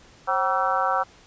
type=harmonic tone with a mistuned harmonic; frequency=190.7 Hz; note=G3; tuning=47 cents flat; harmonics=3 / 4 / 5 / 6 / 7 / 8; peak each=-29 / -25 / -28 / -28 / -25 / -33 dBFS; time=0.27-1.04 s; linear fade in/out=20 ms; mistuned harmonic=3; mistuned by=-110 cents; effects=pink hiss -52 dBFS RMS until 1.26 s + resampled to 16000 Hz